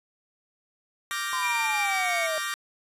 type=chord; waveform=sawtooth; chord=G minor seventh; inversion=second; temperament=equal; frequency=1174.7 / 1396.9 / 1568 / 1864.7 Hz; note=D6 / F6 / G6 / Bb6; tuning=0 / 0 / 0 / 0 cents; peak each=-29 / -34 / -32 / -29 dBFS; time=1.11-2.54 s; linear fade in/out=0 ms
type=exponential sweep; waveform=sine; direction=down; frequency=1046.5 to 619 Hz; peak=-28 dBFS; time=1.33-2.38 s; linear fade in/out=0 ms
type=tone with pitch glide; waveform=triangle; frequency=2370 to 2224 Hz; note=D7 to C#7; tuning=+15 to +5 cents; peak=-26 dBFS; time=1.42-2.27 s; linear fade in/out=10 ms; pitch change=-110 cents; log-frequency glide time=1.78-2.11 s
effects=resampled to 32000 Hz